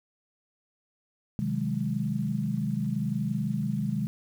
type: chord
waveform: sine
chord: Ab dominant seventh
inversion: first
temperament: just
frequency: 129.78 / 155.74 / 186.89 / 207.7 Hz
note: C3 / Eb3 / Gb3 / Ab3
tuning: -14 / +2 / +18 / 0 cents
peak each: -32 / -32 / -34 / -30 dBFS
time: 1.39-4.07 s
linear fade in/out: 0 ms
effects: 9-bit